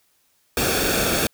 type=noise with comb filter; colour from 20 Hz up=pink; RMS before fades=-21 dBFS; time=0.57-1.27 s; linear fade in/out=2 ms; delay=1 ms; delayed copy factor=-0.65; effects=white hiss -64 dBFS RMS until 1.33 s